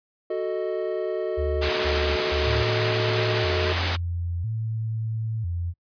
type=chord; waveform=triangle; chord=D# diminished; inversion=first; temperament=equal; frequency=370 / 440 / 622.3 Hz; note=F#4 / A4 / D#5; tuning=0 / 0 / 0 cents; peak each=-26 / -27 / -28 dBFS; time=0.3-3.73 s; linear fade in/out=5 ms
type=tone bursts; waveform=sine; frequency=73.7 Hz; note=D2; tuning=7 cents sharp; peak=-25 dBFS; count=3; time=1.37-2.64 s; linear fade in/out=20 ms; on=330 ms; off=140 ms
type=band-pass noise; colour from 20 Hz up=white; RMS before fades=-28 dBFS; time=1.61-3.97 s; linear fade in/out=20 ms; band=120 to 3800 Hz; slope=12 dB/octave
type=tone with vibrato; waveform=sine; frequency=98 Hz; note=G2; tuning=in tune; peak=-25 dBFS; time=2.44-5.74 s; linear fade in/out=50 ms; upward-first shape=square; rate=0.5 Hz; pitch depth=220 cents each way
effects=noise-tail reverb RT60 0.1 s tail -26 dB re dry + resampled to 11025 Hz